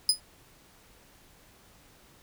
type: tone with exponential decay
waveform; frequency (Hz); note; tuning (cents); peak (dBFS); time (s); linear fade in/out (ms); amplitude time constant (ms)
30% pulse; 5000; D#8; +8; -13; 0.09-0.2; 2; 22
effects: pink hiss -58 dBFS RMS until 2.22 s